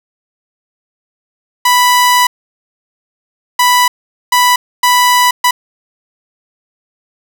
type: tone bursts at uneven times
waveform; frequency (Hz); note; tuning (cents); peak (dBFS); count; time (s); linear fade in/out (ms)
sawtooth; 987.8; B5; 0; -3; 5; 1.65-2.27 / 3.59-3.88 / 4.32-4.56 / 4.83-5.31 / 5.44-5.51; 5
effects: none